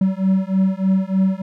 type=beating tone pair; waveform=triangle; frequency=188.9 / 192.2 Hz; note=F#3 / G3; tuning=+36 / -34 cents; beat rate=3.3 Hz; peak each=-16 dBFS; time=0.01-1.42 s; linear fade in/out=5 ms; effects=none